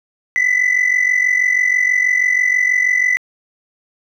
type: tone pair together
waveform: sine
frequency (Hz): 1974.8 / 2021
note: B6 / B6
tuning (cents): -1 / +39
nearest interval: unison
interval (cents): 40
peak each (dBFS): -13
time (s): 0.36-3.17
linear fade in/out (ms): 0
effects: tanh soft clip ceiling -9 dBFS + 8-bit